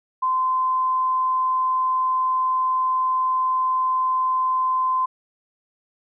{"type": "tone", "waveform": "sine", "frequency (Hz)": 1032, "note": "C6", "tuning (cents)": -24, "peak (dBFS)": -18, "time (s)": [0.22, 5.06], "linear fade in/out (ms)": 10, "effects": []}